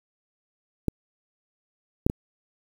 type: clicks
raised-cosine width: 3 ms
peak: -10 / -6 / -12 dBFS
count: 3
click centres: 0.883 / 2.065 / 2.099 s
effects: 7-bit